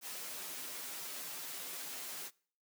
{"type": "noise with comb filter", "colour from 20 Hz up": "white", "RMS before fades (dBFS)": -44, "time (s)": [0.01, 2.31], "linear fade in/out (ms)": 50, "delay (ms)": 9.1, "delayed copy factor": -0.6, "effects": ["noise-tail reverb RT60 0.5 s tail -24 dB re dry", "high-pass 200 Hz 12 dB/octave"]}